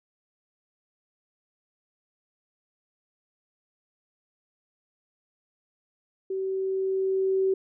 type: tone with level ramp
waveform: sine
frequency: 382.3 Hz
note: G4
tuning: 43 cents flat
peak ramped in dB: -27 to -20 dBFS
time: 6.3-7.54 s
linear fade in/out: 5 ms
effects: none